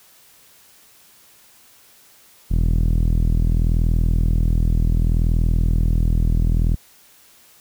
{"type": "tone with low-pass filter", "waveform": "sawtooth", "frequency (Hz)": 40.67, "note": "E1", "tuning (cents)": -23, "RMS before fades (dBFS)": -17, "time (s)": [2.5, 6.76], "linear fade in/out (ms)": 20, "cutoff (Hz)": 190, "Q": 0.91, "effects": ["white hiss -51 dBFS RMS until 7.6 s"]}